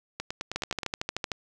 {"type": "two click trains", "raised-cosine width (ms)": 0.2, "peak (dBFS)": [-12, -15], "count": [11, 7], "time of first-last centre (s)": [[0.56, 1.318], [0.2, 0.832]], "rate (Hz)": [13.2, 9.49], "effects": []}